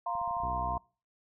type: chord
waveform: sine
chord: F suspended fourth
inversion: none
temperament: equal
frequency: 698.5 / 932.3 / 1046.5 Hz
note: F5 / Bb5 / C6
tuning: 0 / 0 / 0 cents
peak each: -35 dBFS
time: 0.06-0.78 s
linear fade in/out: 5 ms
type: clicks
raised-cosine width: 5 ms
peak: -40 dBFS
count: 8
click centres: 0.153 / 0.215 / 0.277 / 0.31 / 0.368 / 0.402 / 0.444 / 0.481 s
type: harmonic tone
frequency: 62.9 Hz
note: B1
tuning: 32 cents sharp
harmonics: 1 / 2 / 3 / 4 / 5 / 6 / 7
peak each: -38 / -44 / -48 / -50 / -52 / -54 / -55 dBFS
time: 0.42-0.78 s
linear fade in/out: 10 ms
effects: noise-tail reverb RT60 0.4 s tail -26 dB re dry